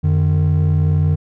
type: tone pair together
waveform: triangle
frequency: 90.26 / 151.8 Hz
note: F#2 / D#3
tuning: -42 / -42 cents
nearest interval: major sixth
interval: 900 cents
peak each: -12 dBFS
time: 0.03-1.16 s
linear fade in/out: 20 ms
effects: tanh soft clip ceiling -6 dBFS